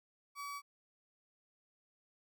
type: tone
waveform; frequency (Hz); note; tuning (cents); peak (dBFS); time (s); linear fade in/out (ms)
35% pulse; 1140; C#6; +48; -40; 0.35-0.62; 50
effects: none